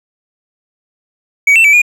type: tone with pitch steps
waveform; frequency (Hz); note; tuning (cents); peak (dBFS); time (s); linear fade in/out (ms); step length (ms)
triangle; 2262 / 2682 / 2304 / 2436; C#7 / E7 / D7 / D#7; +34 / +29 / -34 / -37; -3; 1.47-1.818; 5; 87
effects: none